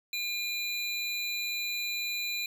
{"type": "tone pair together", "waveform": "square", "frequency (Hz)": [2417, 4001], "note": ["D7", "B7"], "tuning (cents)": [49, 22], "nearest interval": "major sixth", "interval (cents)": 873, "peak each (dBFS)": [-34, -35], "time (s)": [0.13, 2.46], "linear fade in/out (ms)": 2, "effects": []}